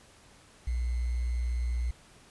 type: tone with sample-and-hold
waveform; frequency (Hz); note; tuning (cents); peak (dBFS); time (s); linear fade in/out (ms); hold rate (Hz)
sine; 60.2; B1; -44; -27; 0.67-1.91; 5; 2100
effects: pink hiss -57 dBFS RMS until 2.3 s + resampled to 24000 Hz